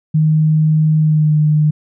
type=tone with pitch glide; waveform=sine; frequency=155.56 to 152.01 Hz; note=D#3 to D#3; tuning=0 to -40 cents; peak=-9 dBFS; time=0.14-1.71 s; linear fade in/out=10 ms; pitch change=-40 cents; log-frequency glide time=0.99-1.35 s; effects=none